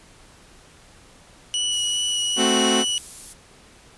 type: tone with vibrato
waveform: sawtooth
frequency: 2938 Hz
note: F#7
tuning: 13 cents flat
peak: -18 dBFS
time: 1.54-2.98 s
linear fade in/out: 0 ms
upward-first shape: sine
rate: 2.5 Hz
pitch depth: 10 cents each way
type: noise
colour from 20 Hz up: violet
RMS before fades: -34 dBFS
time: 1.71-3.34 s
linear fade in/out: 20 ms
type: chord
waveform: sawtooth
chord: F# diminished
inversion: first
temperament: equal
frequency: 220 / 261.6 / 370 Hz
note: A3 / C4 / F#4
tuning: 0 / 0 / 0 cents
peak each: -19 dBFS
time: 2.36-2.85 s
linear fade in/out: 50 ms
effects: pink hiss -50 dBFS RMS until 3.97 s + resampled to 24000 Hz